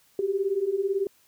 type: beating tone pair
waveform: sine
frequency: 379.6 / 397.6 Hz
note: F#4 / G4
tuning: +44 / +25 cents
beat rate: 18 Hz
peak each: -28 / -25 dBFS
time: 0.19-1.07 s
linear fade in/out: 2 ms
effects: white hiss -62 dBFS RMS until 1.27 s